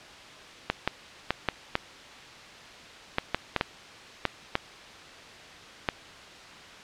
clicks, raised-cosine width 0.3 ms, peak -7 dBFS, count 12, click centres 0.7 / 0.876 / 1.306 / 1.487 / 1.754 / 3.184 / 3.346 / 3.563 / 3.611 / 4.253 / 4.554 / 5.888 s, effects white hiss -46 dBFS RMS until 6.83 s + low-pass 4000 Hz 12 dB/octave

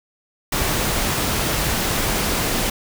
pink noise, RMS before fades -21 dBFS, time 0.52-2.7 s, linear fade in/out 5 ms, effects none

